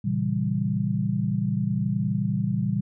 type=chord; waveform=sine; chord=A# diminished seventh; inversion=none; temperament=equal with one note detuned; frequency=116.54 / 137.32 / 164.81 / 196 Hz; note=A#2 / C#3 / E3 / G3; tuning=0 / -16 / 0 / 0 cents; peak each=-28 / -29 / -29 / -26 dBFS; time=0.04-2.81 s; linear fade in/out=10 ms; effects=none